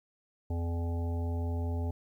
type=harmonic tone; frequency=84.8 Hz; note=E2; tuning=50 cents sharp; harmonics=1 / 3 / 5 / 7 / 9 / 10; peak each=-30 / -40 / -44 / -47 / -49 / -50 dBFS; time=0.5-1.91 s; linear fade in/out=5 ms; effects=11-bit